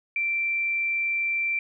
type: tone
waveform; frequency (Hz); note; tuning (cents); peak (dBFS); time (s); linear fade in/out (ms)
sine; 2349; D7; 0; -23; 0.16-1.59; 2
effects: none